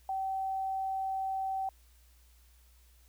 sine tone, 769 Hz, G5, 33 cents flat, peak -31 dBFS, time 0.09-1.69 s, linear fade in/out 2 ms, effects added 60 Hz sine -59 dBFS peak until 3.08 s + white hiss -67 dBFS RMS until 3.08 s

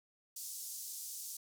pink band-pass noise, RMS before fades -45 dBFS, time 0.36-1.37 s, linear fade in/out 5 ms, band 5600 to 16000 Hz, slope 24 dB/octave, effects none

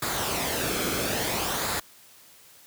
pink noise with flanger, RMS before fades -28 dBFS, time 0.02-1.8 s, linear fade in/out 5 ms, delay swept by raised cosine 0.34 to 1.09 ms, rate 0.59 Hz, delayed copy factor -0.5, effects white hiss -53 dBFS RMS until 2.66 s + high-pass 60 Hz 12 dB/octave

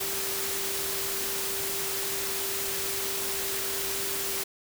sine tone in noise, 392 Hz, G4, in tune, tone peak -38 dBFS, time 0-4.44 s, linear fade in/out 10 ms, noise white, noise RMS -31 dBFS, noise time 0-4.44 s, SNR -10 dB, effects none

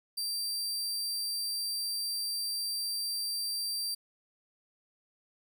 sawtooth tone, 4699 Hz, D8, in tune, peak -29 dBFS, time 0.17-3.95 s, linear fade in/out 10 ms, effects none

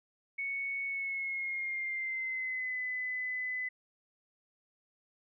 sine tone with pitch glide, 2217 to 2010 Hz, C#7 to B6, 0 to +30 cents, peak -33 dBFS, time 0.38-3.69 s, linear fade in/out 10 ms, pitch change -170 cents, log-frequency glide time 0.86-2.79 s, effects none

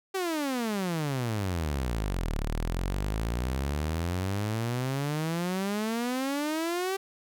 sawtooth exponential two-way sweep, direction down then up, 392 to 35.71 to 392 Hz, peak -24 dBFS, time 0.14-6.97 s, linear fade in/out 10 ms, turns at 2.38 s, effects none

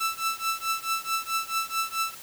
sawtooth tone with tremolo, 1325 Hz, E6, 9 cents sharp, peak -19 dBFS, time 0-2.15 s, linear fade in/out 10 ms, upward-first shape triangle, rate 4.6 Hz, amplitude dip 100%, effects white hiss -44 dBFS RMS until 2.22 s

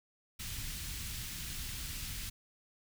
pink band-stop noise, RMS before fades -41 dBFS, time 0.39-2.3 s, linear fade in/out 10 ms, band 140 to 2400 Hz, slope 12 dB/octave, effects none

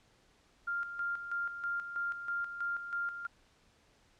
sine tone with tremolo, 1396.9 Hz, F6, in tune, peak -32 dBFS, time 0.67-3.27 s, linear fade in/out 10 ms, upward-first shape square, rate 3.1 Hz, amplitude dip 60%, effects pink hiss -67 dBFS RMS until 4.19 s + low-pass 7000 Hz 12 dB/octave

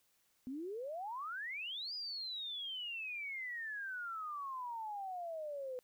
sine exponential two-way sweep, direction up then down, 246.6 to 4978 to 495.9 Hz, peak -40 dBFS, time 0.47-5.79 s, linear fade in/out 0 ms, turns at 1.94 s, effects white hiss -75 dBFS RMS until 5.83 s

